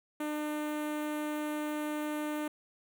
sawtooth tone with notch filter, 301 Hz, D4, 43 cents sharp, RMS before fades -35 dBFS, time 0.2-2.48 s, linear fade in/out 5 ms, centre 5000 Hz, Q 0.84, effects none

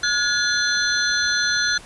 sine tone cluster, 1442 / 1689 / 3463 / 4149 / 6070 Hz, F#6 / G#6 / A7 / C8 / F#8, -45 / +29 / -28 / -15 / +43 cents, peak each -22 / -24 / -28 / -24 / -28 dBFS, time 0.03-1.78 s, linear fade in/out 5 ms, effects pink hiss -43 dBFS RMS until 1.85 s + resampled to 24000 Hz

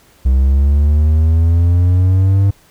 triangle linear sweep, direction up, 63.9 to 99.5 Hz, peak -6 dBFS, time 0.25-2.51 s, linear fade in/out 10 ms, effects pink hiss -49 dBFS RMS until 2.7 s

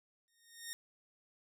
10% pulse tone with exponential growth, 1849 Hz, A#6, 15 cents flat, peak -30 dBFS, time 0.28-0.73 s, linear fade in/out 0 ms, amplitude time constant 97 ms, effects none

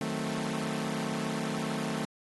sawtooth chord, D# diminished seventh, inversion none, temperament equal, 155.56 / 185 / 220 / 261.6 Hz, D#3 / F#3 / A3 / C4, 0 / 0 / 0 / 0 cents, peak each -33 / -35 / -30 / -34 dBFS, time 0.01-2.05 s, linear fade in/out 2 ms, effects AAC 32 kbps

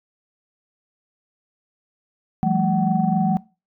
sine tone cluster, 168.7 / 191.5 / 216.1 / 752 Hz, E3 / G3 / A3 / F#5, +40 / -40 / -31 / +28 cents, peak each -22 dBFS, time 2.43-3.37 s, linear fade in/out 0 ms, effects noise-tail reverb RT60 0.3 s tail -22 dB re dry + tanh soft clip ceiling -6 dBFS

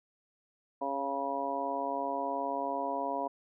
harmonic tone, 138.59 Hz, C#3, in tune, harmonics 2 / 3 / 4 / 5 / 6 / 7, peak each -40 / -42 / -38 / -36 / -44 / -35 dBFS, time 0.81-3.28 s, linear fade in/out 10 ms, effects none

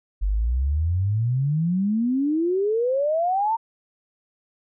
sine exponential sweep, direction up, 46.25 to 929 Hz, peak -19 dBFS, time 0.21-3.57 s, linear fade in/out 20 ms, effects none

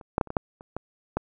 clicks, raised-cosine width 1 ms, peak -30 / -8 / -8 / -29 / -18 / -8 / -30 / -17 / -11 dBFS, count 9, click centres 0.012 / 0.181 / 0.212 / 0.273 / 0.304 / 0.368 / 0.609 / 0.766 / 1.17 s, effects none

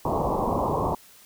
white low-pass noise, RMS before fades -25 dBFS, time 0.05-0.95 s, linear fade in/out 5 ms, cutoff 1100 Hz, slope 96 dB/octave, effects white hiss -52 dBFS RMS until 1.25 s

